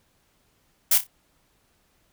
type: noise with echo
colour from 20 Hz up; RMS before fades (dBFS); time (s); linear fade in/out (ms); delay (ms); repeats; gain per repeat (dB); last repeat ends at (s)
blue; -18; 0.91-0.98; 5; 30; 3; -11; 1.07
effects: pink hiss -66 dBFS RMS until 2.12 s